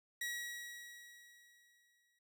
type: tone with exponential decay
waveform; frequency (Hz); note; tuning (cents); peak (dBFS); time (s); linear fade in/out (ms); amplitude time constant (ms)
sawtooth; 1915; A#6; +46; -34; 0.21-2.19; 5; 430
effects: none